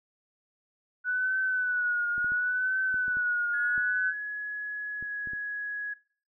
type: tone with vibrato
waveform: sine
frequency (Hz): 1479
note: F#6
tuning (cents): -1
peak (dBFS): -25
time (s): 1.04-4.14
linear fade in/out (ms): 50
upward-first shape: triangle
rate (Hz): 0.71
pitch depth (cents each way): 66
type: clicks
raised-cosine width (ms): 3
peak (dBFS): -34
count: 10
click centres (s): 2.18 / 2.245 / 2.32 / 2.943 / 3.081 / 3.17 / 3.779 / 5.026 / 5.273 / 5.334
type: tone with pitch glide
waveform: sine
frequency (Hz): 1686 to 1672.4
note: G#6 to G#6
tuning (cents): +26 to +12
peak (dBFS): -32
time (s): 3.53-5.94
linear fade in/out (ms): 10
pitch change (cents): -14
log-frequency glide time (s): 4.97-5.09
effects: noise-tail reverb RT60 0.5 s tail -21 dB re dry